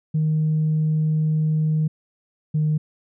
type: tone pair in turn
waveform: sine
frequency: 155.5 / 153.36 Hz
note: D#3 / D#3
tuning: -1 / -25 cents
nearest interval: unison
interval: 24 cents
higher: first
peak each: -16 dBFS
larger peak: neither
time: 0.14-1.88 / 2.54-2.78 s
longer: first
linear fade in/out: 10 ms
effects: tanh soft clip ceiling -14 dBFS